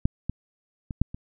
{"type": "clicks", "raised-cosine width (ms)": 5, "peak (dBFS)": [-8, -15, -20, -7, -23], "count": 5, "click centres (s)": [0.055, 0.296, 0.908, 1.016, 1.145], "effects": []}